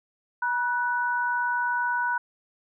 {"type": "tone pair together", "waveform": "sine", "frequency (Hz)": [963.8, 1486], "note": ["B5", "F#6"], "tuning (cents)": [-43, 7], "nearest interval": "perfect fifth", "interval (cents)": 750, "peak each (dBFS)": -26, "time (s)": [0.42, 2.18], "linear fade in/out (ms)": 5, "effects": []}